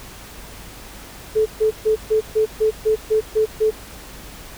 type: tone bursts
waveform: sine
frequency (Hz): 434.7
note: A4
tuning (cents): -21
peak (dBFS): -13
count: 10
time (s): 1.35-3.71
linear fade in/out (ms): 20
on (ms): 110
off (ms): 140
effects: added 50 Hz sine -43 dBFS peak until 4.57 s + pink hiss -39 dBFS RMS until 4.57 s